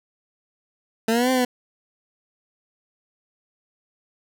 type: linear two-way sweep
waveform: 20% pulse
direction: up then down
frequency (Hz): 220 to 260.8 to 245.2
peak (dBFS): -13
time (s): 1.08-1.45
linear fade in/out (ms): 5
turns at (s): 1.31
effects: none